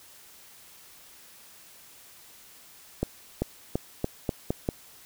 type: accelerating click train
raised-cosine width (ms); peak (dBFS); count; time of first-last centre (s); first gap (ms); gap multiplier
2; -12; 7; 3.03-4.689; 390; 0.86
effects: white hiss -52 dBFS RMS until 5.05 s